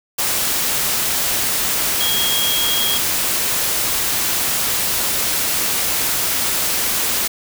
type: tone in noise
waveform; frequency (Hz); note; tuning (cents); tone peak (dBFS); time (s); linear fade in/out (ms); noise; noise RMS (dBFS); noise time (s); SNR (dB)
sine; 3275; G#7; -25; -19; 2-2.98; 10; white; -19; 0.18-7.28; -3
effects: none